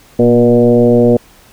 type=tone with frequency modulation; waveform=sine; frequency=359.4 Hz; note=F4; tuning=50 cents sharp; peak=-5 dBFS; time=0.19-1.17 s; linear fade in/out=5 ms; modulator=121 Hz; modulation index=1.8; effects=pink hiss -44 dBFS RMS until 1.52 s